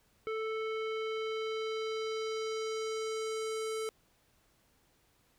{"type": "tone with low-pass filter sweep", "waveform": "square", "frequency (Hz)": 440, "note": "A4", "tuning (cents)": 0, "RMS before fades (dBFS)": -36, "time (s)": [0.27, 3.89], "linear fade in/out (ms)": 0, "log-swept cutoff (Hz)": [2100, 10000], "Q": 1.5, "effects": ["pink hiss -70 dBFS RMS until 5.38 s"]}